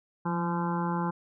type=harmonic tone with a mistuned harmonic; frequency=171.3 Hz; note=F3; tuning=33 cents flat; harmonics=1 / 2 / 3 / 5 / 6 / 7 / 8 / 9; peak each=-29 / -36 / -41 / -34 / -35 / -45 / -41 / -46 dBFS; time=0.25-1.11 s; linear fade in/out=10 ms; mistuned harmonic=1; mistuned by=+30 cents; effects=none